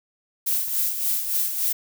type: noise with tremolo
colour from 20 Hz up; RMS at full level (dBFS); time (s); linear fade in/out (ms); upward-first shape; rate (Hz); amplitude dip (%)
violet; -22; 0.46-1.73; 10; sine; 3.5; 55
effects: none